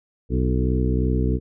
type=harmonic tone with a mistuned harmonic; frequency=63 Hz; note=B1; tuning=35 cents sharp; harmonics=1 / 2 / 3 / 4 / 5 / 6 / 7; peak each=-21 / -24 / -28 / -27 / -30 / -32 / -30 dBFS; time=0.29-1.4 s; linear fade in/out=50 ms; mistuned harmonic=6; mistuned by=-34 cents; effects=none